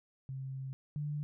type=tone pair in turn; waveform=sine; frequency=133.4 / 147.74 Hz; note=C3 / D3; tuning=+34 / +11 cents; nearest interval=major second; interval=177 cents; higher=second; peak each=-38 / -34 dBFS; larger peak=second; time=0.29-0.73 / 0.96-1.23 s; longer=first; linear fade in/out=0 ms; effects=none